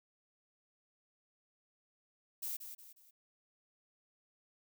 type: noise with echo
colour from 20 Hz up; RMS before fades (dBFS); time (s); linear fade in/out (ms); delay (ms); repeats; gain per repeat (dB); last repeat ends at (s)
violet; -40; 2.42-2.57; 10; 180; 3; -8; 3.11
effects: none